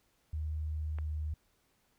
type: tone with pitch glide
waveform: sine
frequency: 77.2 to 76.62 Hz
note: D#2 to D#2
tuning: -13 to -26 cents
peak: -33 dBFS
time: 0.33-1.34 s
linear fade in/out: 5 ms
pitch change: -13 cents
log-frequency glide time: 0.79-1.07 s
type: click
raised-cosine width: 0.5 ms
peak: -32 dBFS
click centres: 0.986 s
effects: pink hiss -73 dBFS RMS until 1.98 s